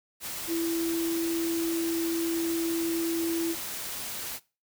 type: tone in noise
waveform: sine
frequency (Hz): 332.8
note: E4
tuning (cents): +17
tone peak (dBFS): -26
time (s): 0.47-3.56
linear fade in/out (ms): 50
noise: white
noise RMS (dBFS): -36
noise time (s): 0.2-4.4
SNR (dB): +7
effects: noise-tail reverb RT60 0.3 s tail -20 dB re dry